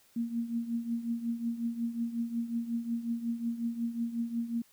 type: tone with tremolo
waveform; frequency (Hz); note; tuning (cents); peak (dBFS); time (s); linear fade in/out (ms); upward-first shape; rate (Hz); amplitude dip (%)
sine; 233.1; A#3; 0; -27; 0.16-4.62; 5; triangle; 5.5; 80
effects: white hiss -64 dBFS RMS until 4.72 s